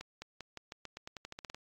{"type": "accelerating click train", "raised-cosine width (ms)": 0.2, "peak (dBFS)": -26, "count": 15, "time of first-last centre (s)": [0.01, 1.546], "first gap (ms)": 210, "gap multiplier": 0.89, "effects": ["AAC 48 kbps"]}